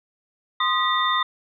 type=tone cluster; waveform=sine; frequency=1043 / 1238 / 1938 / 3607 Hz; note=C6 / D#6 / B6 / A7; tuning=-6 / -9 / -33 / +42 cents; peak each=-24 / -23 / -26 / -25 dBFS; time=0.6-1.23 s; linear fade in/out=5 ms; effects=none